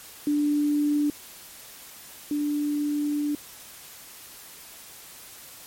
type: tone pair in turn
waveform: sine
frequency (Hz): 293.7 / 293.7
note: D4 / D4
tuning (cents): 0 / 0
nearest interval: unison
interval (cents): 0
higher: neither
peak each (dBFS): -20 / -23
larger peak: first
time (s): 0.27-1.1 / 2.31-3.35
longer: second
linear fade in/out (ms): 2
effects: white hiss -45 dBFS RMS until 5.66 s + MP3 64 kbps